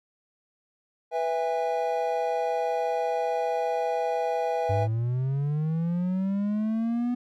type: chord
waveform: triangle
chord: E major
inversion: second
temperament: equal with one note detuned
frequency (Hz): 493.9 / 659.3 / 814.5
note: B4 / E5 / G#5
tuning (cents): 0 / 0 / -34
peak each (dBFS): -27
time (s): 1.11-4.88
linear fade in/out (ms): 50
type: linear sweep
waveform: triangle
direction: up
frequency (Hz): 98 to 246.9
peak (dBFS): -22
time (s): 4.69-7.15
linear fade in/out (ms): 10
effects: none